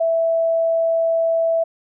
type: tone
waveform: sine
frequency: 659.3 Hz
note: E5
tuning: in tune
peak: -15 dBFS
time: 0-1.64 s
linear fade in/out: 10 ms
effects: none